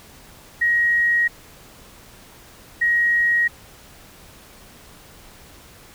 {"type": "tone pair in turn", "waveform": "sine", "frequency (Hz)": [1890, 1890], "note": ["A#6", "A#6"], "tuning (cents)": [23, 23], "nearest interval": "unison", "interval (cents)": 0, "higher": "neither", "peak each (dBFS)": -15, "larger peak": "neither", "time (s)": [[0.61, 1.28], [2.81, 3.48]], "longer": "neither", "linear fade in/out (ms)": 10, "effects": ["pink hiss -46 dBFS RMS until 5.94 s"]}